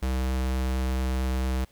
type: tone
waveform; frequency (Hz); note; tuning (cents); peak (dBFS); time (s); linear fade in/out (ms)
square; 64.6; C2; -21; -25; 0.02-1.65; 10
effects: pink hiss -60 dBFS RMS until 1.71 s